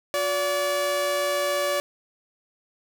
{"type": "tone pair together", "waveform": "sawtooth", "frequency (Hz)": [361.5, 575.4], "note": ["F#4", "D5"], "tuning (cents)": [-40, -36], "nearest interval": "minor sixth", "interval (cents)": 804, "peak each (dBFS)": [-29, -19], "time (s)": [0.14, 1.8], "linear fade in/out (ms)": 0, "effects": []}